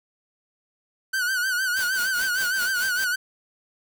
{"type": "tone with vibrato", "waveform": "45% pulse", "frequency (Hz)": 1500, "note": "F#6", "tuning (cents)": 23, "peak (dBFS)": -22, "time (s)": [1.13, 3.16], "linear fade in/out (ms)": 10, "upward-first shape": "sine", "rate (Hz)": 6.5, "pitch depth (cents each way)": 81}
{"type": "noise with tremolo", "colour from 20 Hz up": "white", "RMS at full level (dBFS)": -32, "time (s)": [1.76, 3.05], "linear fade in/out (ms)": 10, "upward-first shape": "triangle", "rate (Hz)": 4.9, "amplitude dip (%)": 95}
{"effects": []}